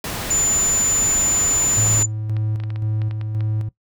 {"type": "noise", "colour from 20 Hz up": "pink", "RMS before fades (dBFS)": -27, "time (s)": [0.04, 2.03], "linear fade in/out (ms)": 2}
{"type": "tone", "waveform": "sine", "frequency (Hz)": 7040, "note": "A8", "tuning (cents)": 0, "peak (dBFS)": -16, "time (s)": [0.3, 2.06], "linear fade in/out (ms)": 10}
{"type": "clicks", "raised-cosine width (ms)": 0.3, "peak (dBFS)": -22, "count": 11, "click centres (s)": [1.336, 1.958, 2.367, 2.601, 2.637, 2.704, 2.76, 3.018, 3.111, 3.213, 3.407]}
{"type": "tone with tremolo", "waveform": "triangle", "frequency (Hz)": 107.9, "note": "A2", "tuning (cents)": -33, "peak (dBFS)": -17, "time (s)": [1.77, 3.69], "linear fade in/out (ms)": 5, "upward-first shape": "square", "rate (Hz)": 1.9, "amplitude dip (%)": 40}
{"effects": ["noise-tail reverb RT60 0.1 s tail -17 dB re dry"]}